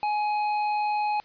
sine tone with tanh clipping, 839 Hz, G#5, 17 cents sharp, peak -25 dBFS, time 0.03-1.2 s, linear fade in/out 0 ms, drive 10 dB, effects white hiss -56 dBFS RMS until 1.24 s + resampled to 11025 Hz

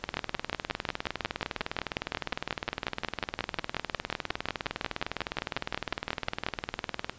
two click trains, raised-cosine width 0.3 ms, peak -12 / -14 dBFS, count 36 / 140, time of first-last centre 0.17-6.465 / 0.04-7.096 s, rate 5.56 / 19.7 Hz, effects pink hiss -53 dBFS RMS until 7.18 s + resampled to 16000 Hz

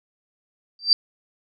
sine tone with exponential growth, 4685 Hz, D8, 5 cents flat, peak -8 dBFS, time 0.79-0.93 s, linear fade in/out 1 ms, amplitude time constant 29 ms, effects none

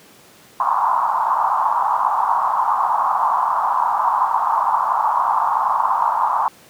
pink band-pass noise, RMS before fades -18 dBFS, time 0.6-6.48 s, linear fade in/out 2 ms, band 860 to 1100 Hz, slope 48 dB/octave, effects pink hiss -47 dBFS RMS until 6.69 s + high-pass 150 Hz 12 dB/octave

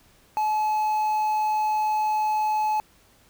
triangle tone with quantisation, 857 Hz, A5, 46 cents flat, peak -19 dBFS, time 0.37-2.8 s, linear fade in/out 0 ms, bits 7, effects pink hiss -58 dBFS RMS until 3.29 s

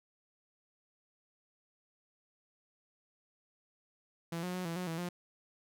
sawtooth tone with pitch steps, 167.6 / 180.4 / 182.7 / 167 / 181.5 / 163.8 / 176.6 Hz, E3 / F#3 / F#3 / E3 / F#3 / E3 / F3, +29 / -44 / -22 / +23 / -33 / -11 / +20 cents, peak -32 dBFS, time 4.32-5.09 s, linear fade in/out 5 ms, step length 110 ms, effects none

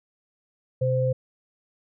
sine tone pair together, 127.29 / 517 Hz, C3 / C5, -47 / -21 cents, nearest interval 2 octaves, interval 2426 cents, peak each -23 / -23 dBFS, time 0.81-1.13 s, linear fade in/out 10 ms, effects none

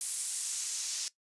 white noise with band-pass filter sweep, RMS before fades -36 dBFS, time 0.01-1.08 s, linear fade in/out 0 ms, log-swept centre 9400 to 5700 Hz, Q 1.7, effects noise-tail reverb RT60 0.1 s tail -17 dB re dry + resampled to 24000 Hz

